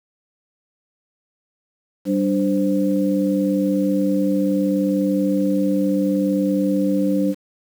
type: tone cluster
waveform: sine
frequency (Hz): 193.7 / 294.4 / 519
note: G3 / D4 / C5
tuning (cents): -20 / +4 / -14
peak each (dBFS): -20 / -19 / -24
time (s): 2.05-7.35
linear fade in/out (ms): 50
effects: 7-bit